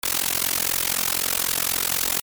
white noise with amplitude modulation, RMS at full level -19 dBFS, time 0.03-2.2 s, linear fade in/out 5 ms, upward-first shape sine, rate 44 Hz, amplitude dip 100%, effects MP3 96 kbps

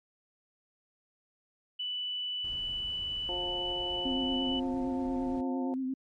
sine tone, 2976 Hz, F#7, 9 cents sharp, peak -32 dBFS, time 1.79-4.6 s, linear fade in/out 10 ms
brown noise, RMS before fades -47 dBFS, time 2.44-5.41 s, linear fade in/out 5 ms
harmonic tone, 177.8 Hz, F3, 31 cents sharp, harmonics 2 / 3 / 4 / 5, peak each -39 / -41 / -42 / -43 dBFS, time 3.29-5.74 s, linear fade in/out 0 ms
sine tone with vibrato, 261.6 Hz, C4, in tune, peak -30 dBFS, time 4.05-5.94 s, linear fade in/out 5 ms, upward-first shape sine, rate 8.7 Hz, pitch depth 32 cents each way
effects MP3 48 kbps

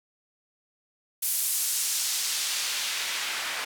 white noise with band-pass filter sweep, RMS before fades -29 dBFS, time 1.22-3.65 s, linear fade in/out 10 ms, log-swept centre 12000 to 1600 Hz, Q 0.82, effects none

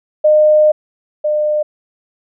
sine tone pair in turn, 610 / 603.3 Hz, D#5 / D5, -34 / +46 cents, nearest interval unison, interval 20 cents, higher first, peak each -6 / -12 dBFS, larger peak first, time 0.24-0.72 / 1.24-1.63 s, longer first, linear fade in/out 10 ms, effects none

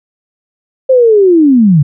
sine linear sweep, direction down, 533 to 134.5 Hz, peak -3 dBFS, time 0.89-1.83 s, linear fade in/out 10 ms, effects none

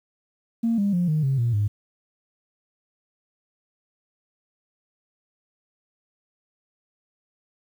sine tone with pitch steps, 229.9 / 201.3 / 176.26 / 154.33 / 135.13 / 118.32 / 103.6 Hz, A#3 / G3 / F3 / D#3 / C#3 / A#2 / G#2, -24 / +46 / +16 / -14 / -44 / +26 / -4 cents, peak -18 dBFS, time 0.63-1.68 s, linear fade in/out 10 ms, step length 150 ms, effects tanh soft clip ceiling -15 dBFS + 9-bit

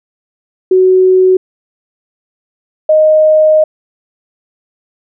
sine tone pair in turn, 372.5 / 620.8 Hz, F#4 / D#5, +12 / -4 cents, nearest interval major sixth, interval 884 cents, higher second, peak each -4 dBFS, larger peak neither, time 0.71-1.37 / 2.89-3.64 s, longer second, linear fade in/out 5 ms, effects none

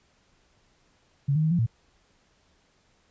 sine tone with pitch steps, 140.1 / 155.3 / 158.1 / 173.2 / 114.6 Hz, C#3 / D#3 / D#3 / F3 / A#2, +19 / -3 / +28 / -14 / -29 cents, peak -20 dBFS, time 1.28-1.665 s, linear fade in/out 10 ms, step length 77 ms, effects pink hiss -65 dBFS RMS until 3.1 s + resampled to 16000 Hz

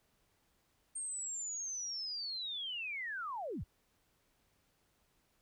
sine linear sweep, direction down, 8650 to 32.7 Hz, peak -38 dBFS, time 0.95-3.64 s, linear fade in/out 10 ms, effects pink hiss -75 dBFS RMS until 5.41 s

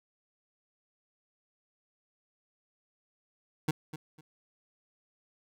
25% pulse tone with echo, 154.3 Hz, D#3, 14 cents flat, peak -22 dBFS, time 3.68-3.71 s, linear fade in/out 5 ms, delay 250 ms, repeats 2, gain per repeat -13 dB, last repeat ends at 4.21 s, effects none

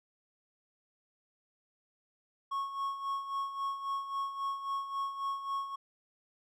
triangle tone with tremolo, 1100 Hz, C#6, 14 cents flat, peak -29 dBFS, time 2.51-5.76 s, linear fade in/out 10 ms, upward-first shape sine, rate 3.7 Hz, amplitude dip 65%, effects none

